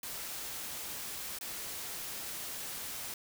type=noise with dropouts; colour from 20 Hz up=white; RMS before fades=-41 dBFS; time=0.03-3.14 s; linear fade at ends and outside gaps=2 ms; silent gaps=1.387-1.41 s; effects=none